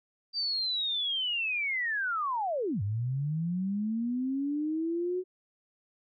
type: linear two-way sweep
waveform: sine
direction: down then up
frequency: 4699 to 96.5 to 372 Hz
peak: -28 dBFS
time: 0.33-5.24 s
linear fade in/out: 50 ms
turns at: 2.82 s
effects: none